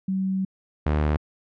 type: tone pair in turn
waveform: sine / sawtooth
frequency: 190.4 / 75.41 Hz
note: F#3 / D2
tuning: +50 / +46 cents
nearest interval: octave + major third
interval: 1604 cents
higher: first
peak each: -22 / -16 dBFS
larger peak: second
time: 0.08-0.45 / 0.86-1.17 s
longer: first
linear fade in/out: 5 ms
effects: low-pass 2000 Hz 12 dB/octave